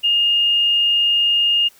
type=tone; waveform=sine; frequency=2835 Hz; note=F7; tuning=25 cents sharp; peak=-13 dBFS; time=0.03-1.69 s; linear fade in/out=20 ms; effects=white hiss -51 dBFS RMS until 1.79 s